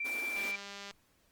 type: tone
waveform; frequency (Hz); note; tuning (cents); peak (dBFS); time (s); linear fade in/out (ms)
sine; 2349; D7; 0; -33; 0-0.56; 5
type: high-pass noise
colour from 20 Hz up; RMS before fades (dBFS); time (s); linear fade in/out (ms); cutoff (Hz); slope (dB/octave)
pink; -45; 0.04-0.52; 20; 230; 96
type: click train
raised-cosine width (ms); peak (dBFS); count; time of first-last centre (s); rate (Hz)
0.2; -28; 111; 0.36-0.91; 200
effects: pink hiss -70 dBFS RMS until 1.31 s + Opus 24 kbps